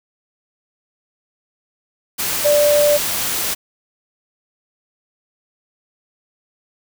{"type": "tone in noise", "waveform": "sine", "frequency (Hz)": 587.3, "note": "D5", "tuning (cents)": 0, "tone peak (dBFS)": -11, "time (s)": [2.44, 2.98], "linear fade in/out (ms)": 20, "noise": "white", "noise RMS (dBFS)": -21, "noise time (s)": [2.18, 3.55], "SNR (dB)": 7, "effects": []}